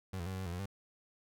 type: tone with pitch steps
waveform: 30% pulse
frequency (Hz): 94.4 / 85.1 / 94.9 / 93.9 / 95 / 85 / 89.5 / 98.4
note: F#2 / F2 / F#2 / F#2 / F#2 / F2 / F2 / G2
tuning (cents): +35 / -44 / +44 / +26 / +46 / -46 / +43 / +7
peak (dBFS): -35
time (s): 0.13-0.658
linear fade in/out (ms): 5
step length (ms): 66
effects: none